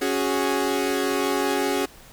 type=chord; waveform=sawtooth; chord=C# suspended fourth; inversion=none; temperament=equal; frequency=277.2 / 370 / 415.3 Hz; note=C#4 / F#4 / G#4; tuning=0 / 0 / 0 cents; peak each=-22 dBFS; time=0.01-1.86 s; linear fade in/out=10 ms; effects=pink hiss -48 dBFS RMS until 2.12 s